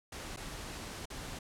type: noise with dropouts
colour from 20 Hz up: pink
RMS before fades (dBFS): -43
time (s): 0.12-1.39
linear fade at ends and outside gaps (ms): 5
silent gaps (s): 0.363-0.371 / 1.056-1.101
effects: low-pass 10000 Hz 12 dB/octave